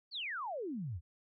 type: exponential sweep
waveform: sine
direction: down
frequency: 4674 to 73.42 Hz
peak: -37 dBFS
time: 0.11-1.01 s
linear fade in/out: 50 ms
effects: none